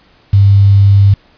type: tone with quantisation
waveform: sine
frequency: 99.4 Hz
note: G2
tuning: 25 cents sharp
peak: -3 dBFS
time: 0.33-1.14 s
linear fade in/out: 5 ms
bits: 5
effects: pink hiss -48 dBFS RMS until 1.37 s + resampled to 11025 Hz